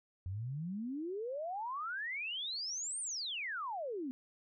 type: exponential two-way sweep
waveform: sine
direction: up then down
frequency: 87.31 to 9150 to 245.6 Hz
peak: -37 dBFS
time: 0.26-4.11 s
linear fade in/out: 0 ms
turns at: 3 s
effects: none